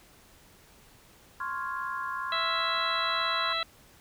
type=chord; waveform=sine; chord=Db major seventh; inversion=third; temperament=equal; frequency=1046.5 / 1108.7 / 1396.9 / 1661.2 Hz; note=C6 / Db6 / F6 / Ab6; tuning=0 / 0 / 0 / 0 cents; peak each=-34 / -39 / -37 / -39 dBFS; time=1.4-3.53 s; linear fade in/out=5 ms
type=harmonic tone; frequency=660 Hz; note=E5; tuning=2 cents sharp; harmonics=1 / 2 / 3 / 4 / 5 / 6; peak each=-38 / -32 / -36 / -38 / -37 / -32 dBFS; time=2.32-3.63 s; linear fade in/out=2 ms
effects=pink hiss -57 dBFS RMS until 4 s